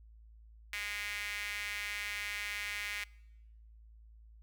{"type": "tone with high-pass filter", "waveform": "sawtooth", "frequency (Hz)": 205.9, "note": "G#3", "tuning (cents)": -15, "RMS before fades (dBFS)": -39, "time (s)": [0.73, 3.04], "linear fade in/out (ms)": 2, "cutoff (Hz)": 2100, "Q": 4.1, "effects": ["noise-tail reverb RT60 1.0 s tail -25 dB re dry", "added 55 Hz sine -54 dBFS peak until 4.42 s"]}